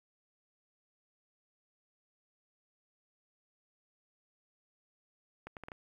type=accelerating click train; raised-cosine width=0.5 ms; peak=-29 dBFS; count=5; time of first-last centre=5.47-5.718 s; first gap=98 ms; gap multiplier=0.7; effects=10-bit